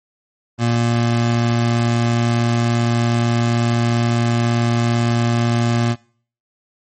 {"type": "tone", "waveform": "25% pulse", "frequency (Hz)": 117.8, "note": "A#2", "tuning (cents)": 19, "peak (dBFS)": -11, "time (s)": [0.58, 5.96], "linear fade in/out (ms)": 50, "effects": ["noise-tail reverb RT60 0.5 s tail -23 dB re dry", "MP3 32 kbps"]}